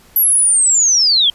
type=linear sweep; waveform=sine; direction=down; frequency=11840 to 3136 Hz; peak=-9 dBFS; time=0.16-1.3 s; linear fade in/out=2 ms; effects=pink hiss -47 dBFS RMS until 1.34 s + resampled to 32000 Hz